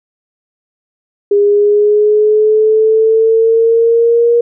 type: exponential sweep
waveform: sine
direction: up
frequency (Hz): 405.8 to 473.8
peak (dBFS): -6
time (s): 1.31-4.41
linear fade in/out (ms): 5
effects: none